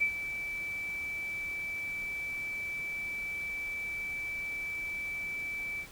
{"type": "tone with ADSR envelope", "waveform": "sine", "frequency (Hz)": 2315, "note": "D7", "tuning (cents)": -25, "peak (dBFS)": -23, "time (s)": [0, 5.87], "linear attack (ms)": 20, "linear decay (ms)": 87, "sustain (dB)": -11, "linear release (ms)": 72, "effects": ["pink hiss -51 dBFS RMS until 5.91 s"]}